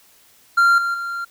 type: tone with level steps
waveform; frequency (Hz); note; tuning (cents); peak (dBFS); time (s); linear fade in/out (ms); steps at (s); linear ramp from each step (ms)
triangle; 1385; F6; -15; -9 / -17 / -22; 0.57-1.25; 10; 0.78 / 0.94; 2
effects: white hiss -53 dBFS RMS until 1.3 s